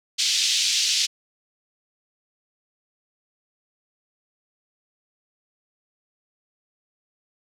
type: band-pass noise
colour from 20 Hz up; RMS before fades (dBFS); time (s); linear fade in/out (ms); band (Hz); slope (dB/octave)
white; -22; 0.18-1.07; 20; 2800 to 6000; 24
effects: none